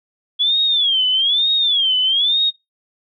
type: tone with vibrato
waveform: sine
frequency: 3358 Hz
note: G#7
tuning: 18 cents sharp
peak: -13 dBFS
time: 0.39-2.51 s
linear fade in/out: 20 ms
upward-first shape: sine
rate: 1.1 Hz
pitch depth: 190 cents each way
effects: noise-tail reverb RT60 0.2 s tail -24 dB re dry